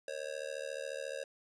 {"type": "tone with amplitude modulation", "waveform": "square", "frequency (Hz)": 544, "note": "C#5", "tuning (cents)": -33, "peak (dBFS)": -35, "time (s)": [0.08, 1.24], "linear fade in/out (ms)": 2, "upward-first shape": "sine", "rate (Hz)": 74.2, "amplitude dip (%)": 100, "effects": ["resampled to 22050 Hz", "12-bit"]}